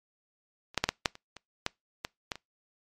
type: clicks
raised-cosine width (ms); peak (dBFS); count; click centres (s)
0.2; -30 / -8 / -6 / -8 / -6 / -28 / -26 / -10 / -15 / -14 / -25; 11; 0.745 / 0.777 / 0.84 / 0.89 / 1.058 / 1.154 / 1.367 / 1.664 / 2.049 / 2.318 / 2.356
effects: noise-tail reverb RT60 0.2 s tail -25 dB re dry + MP3 64 kbps